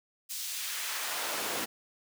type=noise with high-pass filter sweep; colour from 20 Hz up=pink; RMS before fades=-35 dBFS; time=0.29-1.66 s; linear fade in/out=20 ms; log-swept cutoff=5200 to 260 Hz; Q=0.77; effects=none